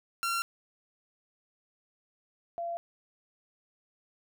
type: tone pair in turn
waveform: sawtooth / sine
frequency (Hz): 1370 / 683.2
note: F6 / F5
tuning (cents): -34 / -38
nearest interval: octave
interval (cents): 1204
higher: first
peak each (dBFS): -25 / -32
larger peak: first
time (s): 0.23-0.42 / 2.58-2.77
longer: neither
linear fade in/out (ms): 0
effects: none